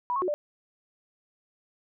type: tone with pitch steps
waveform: sine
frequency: 979 / 1094 / 365.1 / 591 Hz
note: B5 / C#6 / F#4 / D5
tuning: -15 / -23 / -23 / +11 cents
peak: -25 dBFS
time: 0.1-0.34 s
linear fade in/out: 0 ms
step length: 60 ms
effects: none